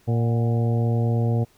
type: harmonic tone with a mistuned harmonic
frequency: 116.2 Hz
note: A#2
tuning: 5 cents flat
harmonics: 1 / 2 / 3 / 4 / 5 / 6 / 7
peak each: -19 / -28 / -34 / -31 / -36 / -36 / -42 dBFS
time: 0.07-1.45 s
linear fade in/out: 20 ms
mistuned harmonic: 6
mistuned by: +68 cents
effects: pink hiss -59 dBFS RMS until 1.57 s